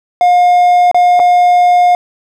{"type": "tone with dropouts", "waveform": "triangle", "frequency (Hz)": 713, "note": "F5", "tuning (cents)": 36, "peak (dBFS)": -3, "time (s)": [0.21, 1.95], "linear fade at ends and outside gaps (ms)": 1, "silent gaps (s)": [[0.914, 0.945], [1.194, 1.199]], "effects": []}